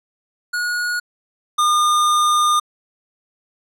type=tone pair in turn; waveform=square; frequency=1448 / 1213.4 Hz; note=F#6 / D#6; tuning=-38 / -44 cents; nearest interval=minor third; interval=306 cents; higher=first; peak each=-20 / -14 dBFS; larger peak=second; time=0.53-1 / 1.58-2.6 s; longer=second; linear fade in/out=10 ms; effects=low-pass 11000 Hz 12 dB/octave